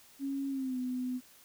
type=tone with pitch glide; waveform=sine; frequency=275 to 252.2 Hz; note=C#4 to B3; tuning=-14 to +36 cents; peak=-32 dBFS; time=0.19-1.21 s; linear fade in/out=50 ms; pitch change=-150 cents; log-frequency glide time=0.49-0.78 s; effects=white hiss -59 dBFS RMS until 1.44 s